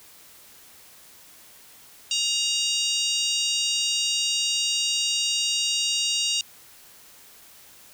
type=harmonic tone with a mistuned harmonic; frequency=940 Hz; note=A#5; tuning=14 cents sharp; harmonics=3 / 4 / 5 / 6 / 7 / 8 / 9; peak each=-26 / -28 / -30 / -32 / -33 / -34 / -35 dBFS; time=2.11-6.41 s; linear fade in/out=2 ms; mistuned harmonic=8; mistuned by=-56 cents; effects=white hiss -50 dBFS RMS until 7.93 s